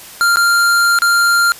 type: tone with dropouts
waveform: square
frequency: 1393 Hz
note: F6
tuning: 5 cents flat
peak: -10 dBFS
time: 0.21-1.52 s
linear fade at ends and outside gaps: 0 ms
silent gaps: 0.359-0.37 / 0.988-1.02 s
effects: white hiss -35 dBFS RMS until 1.59 s + resampled to 32000 Hz